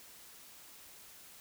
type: silence
effects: white hiss -55 dBFS RMS until 1.4 s